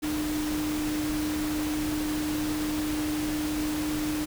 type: tone in noise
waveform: sine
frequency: 303.6 Hz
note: D#4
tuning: 42 cents flat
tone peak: -27 dBFS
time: 0.02-4.26 s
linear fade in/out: 20 ms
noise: pink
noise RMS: -35 dBFS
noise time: 0.02-4.26 s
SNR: +5 dB
effects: none